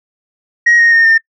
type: tone with pitch steps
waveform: sine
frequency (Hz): 1889 / 1861.9 / 1835.2 / 1808.9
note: A#6 / A#6 / A#6 / A6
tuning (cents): +22 / -3 / -28 / +47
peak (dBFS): -4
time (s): 0.66-1.18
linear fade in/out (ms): 10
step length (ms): 130
effects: noise-tail reverb RT60 0.1 s tail -25 dB re dry + tanh soft clip ceiling -3 dBFS